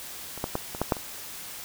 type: clicks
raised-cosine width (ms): 1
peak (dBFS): -25 / -13 / -12 / -21 / -10 / -7 / -24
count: 7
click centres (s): 0.377 / 0.441 / 0.554 / 0.749 / 0.816 / 0.922 / 0.968
effects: white hiss -40 dBFS RMS until 1.64 s